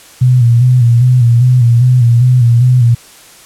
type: tone with vibrato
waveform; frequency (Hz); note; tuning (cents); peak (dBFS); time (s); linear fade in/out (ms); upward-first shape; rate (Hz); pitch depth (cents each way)
sine; 122; B2; -21; -4; 0.21-2.95; 10; square; 2.5; 57
effects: white hiss -38 dBFS RMS until 3.45 s + low-pass 11000 Hz 12 dB/octave